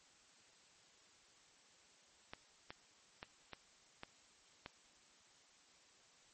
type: clicks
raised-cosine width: 0.3 ms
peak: -30 dBFS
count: 6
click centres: 2.335 / 2.705 / 3.229 / 3.533 / 4.034 / 4.661 s
effects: white hiss -67 dBFS RMS until 6.33 s + MP3 32 kbps